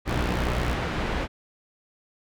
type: low-pass noise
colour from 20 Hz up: pink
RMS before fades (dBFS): -28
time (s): 0.05-1.28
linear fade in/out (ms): 50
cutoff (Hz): 2500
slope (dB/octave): 12
type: tone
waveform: sawtooth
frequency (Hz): 61.3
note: B1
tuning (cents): -12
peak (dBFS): -22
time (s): 0.07-0.75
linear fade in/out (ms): 10
effects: none